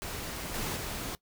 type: noise with level steps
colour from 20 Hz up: pink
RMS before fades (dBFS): -38 / -34 / -37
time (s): 0.02-1.15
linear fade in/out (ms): 0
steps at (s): 0.54 / 0.76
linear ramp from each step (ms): 2
effects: noise-tail reverb RT60 0.1 s tail -20 dB re dry